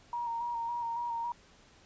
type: tone with vibrato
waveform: sine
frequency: 940 Hz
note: A#5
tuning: 14 cents sharp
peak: -32 dBFS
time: 0.13-1.32 s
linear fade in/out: 2 ms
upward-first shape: square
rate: 3.6 Hz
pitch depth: 24 cents each way
effects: pink hiss -60 dBFS RMS until 1.85 s + resampled to 16000 Hz